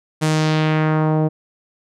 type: tone with low-pass filter sweep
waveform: sawtooth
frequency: 155.8 Hz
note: D#3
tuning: 3 cents sharp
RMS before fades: -17 dBFS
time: 0.21-1.29 s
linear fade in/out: 20 ms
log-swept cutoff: 9900 to 570 Hz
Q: 1.3
effects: none